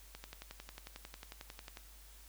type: click train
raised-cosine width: 0.2 ms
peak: -29 dBFS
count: 19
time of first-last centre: 0.15-1.772 s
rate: 11.1 Hz
effects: added 50 Hz sine -56 dBFS peak until 2.28 s + white hiss -60 dBFS RMS until 2.28 s